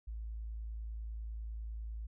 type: tone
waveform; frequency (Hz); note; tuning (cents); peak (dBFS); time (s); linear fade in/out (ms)
sine; 55; A1; 0; -39; 0.07-2.07; 10
effects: none